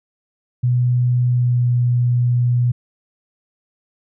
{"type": "tone with pitch glide", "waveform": "sine", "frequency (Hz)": [123.47, 122.12], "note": ["B2", "B2"], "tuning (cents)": [0, -19], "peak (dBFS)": -13, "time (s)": [0.63, 2.72], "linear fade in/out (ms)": 10, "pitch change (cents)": -19, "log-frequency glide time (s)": [1.27, 1.69], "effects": []}